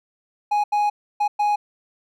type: tone bursts at uneven times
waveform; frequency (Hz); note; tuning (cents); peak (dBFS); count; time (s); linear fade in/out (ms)
triangle; 830.6; G#5; 0; -15; 4; 0.51-0.64 / 0.72-0.9 / 1.2-1.28 / 1.39-1.56; 10
effects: none